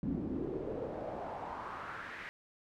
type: noise with band-pass filter sweep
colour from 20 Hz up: brown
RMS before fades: -40 dBFS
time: 0.03-2.29 s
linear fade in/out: 0 ms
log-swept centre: 230 to 2000 Hz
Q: 3
effects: none